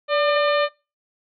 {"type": "harmonic tone with a mistuned harmonic", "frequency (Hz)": 601, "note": "D5", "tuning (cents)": 40, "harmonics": [1, 2, 3, 4, 5, 6, 7], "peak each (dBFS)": [-18, -24, -28, -30, -32, -34, -35], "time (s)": [0.08, 0.69], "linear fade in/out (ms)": 50, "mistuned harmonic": 1, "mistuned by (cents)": -59, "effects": ["noise-tail reverb RT60 0.3 s tail -22 dB re dry", "AAC 48 kbps"]}